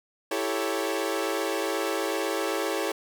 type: chord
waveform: sawtooth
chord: A dominant seventh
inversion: second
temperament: equal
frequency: 329.6 / 392 / 440 / 554.4 Hz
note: E4 / G4 / A4 / C#5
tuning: 0 / 0 / 0 / 0 cents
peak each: -28 dBFS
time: 0.31-2.92 s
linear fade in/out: 5 ms
effects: none